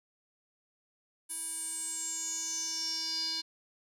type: tone with band-pass filter sweep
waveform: square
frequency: 324.3 Hz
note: E4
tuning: 28 cents flat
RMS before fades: -36 dBFS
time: 1.29-3.42 s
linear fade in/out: 20 ms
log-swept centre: 10000 to 4500 Hz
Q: 9.4
effects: none